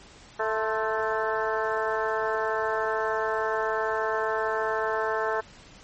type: harmonic tone with a mistuned harmonic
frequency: 220 Hz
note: A3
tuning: in tune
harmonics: 2 / 3 / 4 / 5 / 6 / 7 / 8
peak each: -29 / -31 / -32 / -33 / -34 / -34 / -35 dBFS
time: 0.39-5.41 s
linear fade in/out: 10 ms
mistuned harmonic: 5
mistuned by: -55 cents
effects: pink hiss -50 dBFS RMS until 5.83 s + MP3 32 kbps

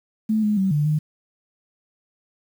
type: tone with pitch steps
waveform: sine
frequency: 217.7 / 210.5 / 191.7 / 147.9 / 152.5 Hz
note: A3 / G#3 / G3 / D3 / D#3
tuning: -18 / +24 / -38 / +13 / -34 cents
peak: -17 dBFS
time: 0.29-0.99 s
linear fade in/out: 10 ms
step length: 140 ms
effects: 8-bit

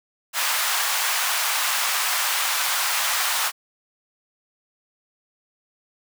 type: high-pass noise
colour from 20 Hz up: pink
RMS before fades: -23 dBFS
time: 0.33-3.52 s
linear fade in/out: 50 ms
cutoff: 870 Hz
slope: 24 dB/octave
effects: none

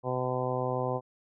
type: harmonic tone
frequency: 127 Hz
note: B2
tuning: 49 cents sharp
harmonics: 1 / 2 / 3 / 4 / 5 / 6 / 7 / 8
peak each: -34 / -39 / -36 / -33 / -37 / -37 / -39 / -38 dBFS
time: 0.03-1.01 s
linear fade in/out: 50 ms
effects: none

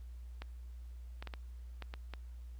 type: clicks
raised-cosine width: 0.3 ms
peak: -28 dBFS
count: 7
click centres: 0.42 / 1.225 / 1.273 / 1.338 / 1.823 / 1.939 / 2.137 s
effects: added 60 Hz sine -45 dBFS peak until 2.59 s + pink hiss -71 dBFS RMS until 2.59 s

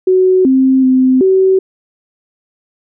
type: tone with pitch steps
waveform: sine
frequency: 372.1 / 263.2 / 258.6 / 379.6 Hz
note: F#4 / C4 / C4 / F#4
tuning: +10 / +10 / -20 / +44 cents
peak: -6 dBFS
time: 0.07-1.59 s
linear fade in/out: 5 ms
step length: 380 ms
effects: none

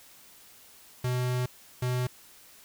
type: tone bursts at uneven times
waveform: square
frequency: 125.3 Hz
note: B2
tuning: 25 cents sharp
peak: -27 dBFS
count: 2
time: 1.04-1.46 / 1.82-2.07 s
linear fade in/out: 5 ms
effects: white hiss -54 dBFS RMS until 2.64 s

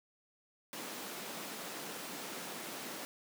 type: high-pass noise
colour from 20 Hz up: pink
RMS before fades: -44 dBFS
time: 0.73-3.05 s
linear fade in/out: 0 ms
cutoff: 200 Hz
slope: 24 dB/octave
effects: none

